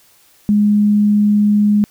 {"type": "tone", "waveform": "sine", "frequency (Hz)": 207.7, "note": "G#3", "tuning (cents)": 0, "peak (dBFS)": -9, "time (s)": [0.49, 1.84], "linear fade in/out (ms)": 0, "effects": ["white hiss -51 dBFS RMS until 1.9 s"]}